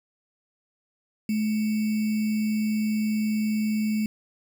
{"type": "tone with sample-and-hold", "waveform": "sine", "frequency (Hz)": 214.9, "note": "A3", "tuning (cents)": -41, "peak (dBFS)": -22, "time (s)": [1.29, 4.06], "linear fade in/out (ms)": 2, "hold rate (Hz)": 2450, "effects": []}